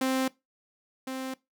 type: tone pair in turn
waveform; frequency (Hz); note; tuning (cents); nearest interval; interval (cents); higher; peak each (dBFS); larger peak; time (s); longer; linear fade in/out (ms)
sawtooth; 262.1 / 262.1; C4 / C4; +3 / +3; unison; 0; neither; -21 / -29; first; 0.01-0.28 / 1.07-1.34; neither; 5
effects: noise-tail reverb RT60 0.2 s tail -20 dB re dry